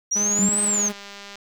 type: exponential two-way sweep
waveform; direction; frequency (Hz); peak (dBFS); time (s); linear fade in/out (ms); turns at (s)
sine; up then down; 5680 to 8300 to 6220; -19; 0.11-0.89; 10; 0.62
type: tone with tremolo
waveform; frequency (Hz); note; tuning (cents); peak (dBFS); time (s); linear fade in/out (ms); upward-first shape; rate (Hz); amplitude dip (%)
sawtooth; 206.2; G#3; -12; -22; 0.15-0.93; 20; triangle; 19; 30
type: tone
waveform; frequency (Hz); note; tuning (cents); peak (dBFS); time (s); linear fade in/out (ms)
sine; 197; G3; +9; -19; 0.39-0.49; 2
type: click train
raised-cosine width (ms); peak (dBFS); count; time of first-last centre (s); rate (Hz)
0.2; -22; 157; 0.58-1.356; 201
effects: 8-bit